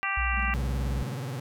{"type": "harmonic tone", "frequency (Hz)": 392, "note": "G4", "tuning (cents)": 0, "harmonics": [2, 3, 4, 5, 6, 7], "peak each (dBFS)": [-37, -32, -34, -32, -35, -33], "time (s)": [0.03, 0.54], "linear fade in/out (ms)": 0}
{"type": "tone", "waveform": "sine", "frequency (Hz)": 61.74, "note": "B1", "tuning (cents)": 0, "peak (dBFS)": -27, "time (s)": [0.17, 1.03], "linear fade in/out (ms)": 5}
{"type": "tone with tremolo", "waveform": "triangle", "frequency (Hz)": 206.6, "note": "G#3", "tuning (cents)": -9, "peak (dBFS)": -34, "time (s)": [0.32, 1.18], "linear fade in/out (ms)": 50, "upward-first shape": "square", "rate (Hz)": 19, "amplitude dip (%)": 80}
{"type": "tone with vibrato", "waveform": "40% pulse", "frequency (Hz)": 130.81, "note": "C3", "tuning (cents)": 0, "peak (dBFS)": -31, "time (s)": [0.54, 1.4], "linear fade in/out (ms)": 5, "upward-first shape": "sine", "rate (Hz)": 19, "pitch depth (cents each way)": 200}
{"effects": []}